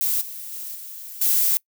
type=noise with level steps; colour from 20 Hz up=violet; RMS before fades=-22 / -35 / -33 / -37 / -19 dBFS; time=0.01-1.57 s; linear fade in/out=0 ms; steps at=0.21 / 0.52 / 0.75 / 1.21 s; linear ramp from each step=5 ms; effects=noise-tail reverb RT60 0.1 s tail -25 dB re dry